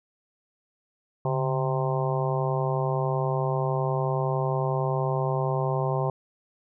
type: harmonic tone with a mistuned harmonic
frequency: 130.81 Hz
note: C3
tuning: in tune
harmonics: 1 / 3 / 4 / 5 / 6 / 7 / 8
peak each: -26 / -31 / -32 / -33 / -34 / -34 / -35 dBFS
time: 1.25-6.1 s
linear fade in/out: 2 ms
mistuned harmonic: 1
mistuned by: +120 cents
effects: none